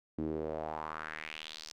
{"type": "tone with band-pass filter sweep", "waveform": "sawtooth", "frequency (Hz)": 78, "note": "D#2", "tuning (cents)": 5, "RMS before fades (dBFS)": -40, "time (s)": [0.18, 1.72], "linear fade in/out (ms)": 5, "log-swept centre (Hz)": [280, 5500], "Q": 3.2, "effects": []}